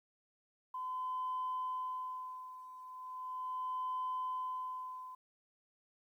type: tone with tremolo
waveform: sine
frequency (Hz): 1019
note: C6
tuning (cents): -46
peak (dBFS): -34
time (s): 0.74-5.15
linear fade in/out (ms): 5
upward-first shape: sine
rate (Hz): 0.38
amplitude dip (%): 80
effects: tanh soft clip ceiling -31 dBFS + 12-bit